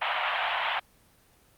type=band-pass noise; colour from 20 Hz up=pink; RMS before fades=-28 dBFS; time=0.01-0.8 s; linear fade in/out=10 ms; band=670 to 3300 Hz; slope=48 dB/octave; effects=pink hiss -61 dBFS RMS until 1.57 s + Opus 24 kbps